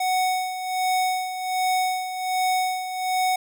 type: tone with tremolo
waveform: square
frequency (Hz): 742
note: F#5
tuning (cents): +5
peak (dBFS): -20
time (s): 0-3.36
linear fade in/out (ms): 5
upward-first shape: sine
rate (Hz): 1.3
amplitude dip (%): 65
effects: none